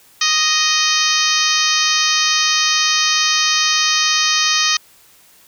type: harmonic tone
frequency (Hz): 622.3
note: D#5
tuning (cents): 0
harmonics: 2 / 3 / 4 / 5 / 6 / 7 / 8 / 9 / 10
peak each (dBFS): -22 / -22 / -22 / -22 / -22 / -22 / -22 / -22 / -22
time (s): 0.21-4.77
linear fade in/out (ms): 5
effects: white hiss -49 dBFS RMS until 5.47 s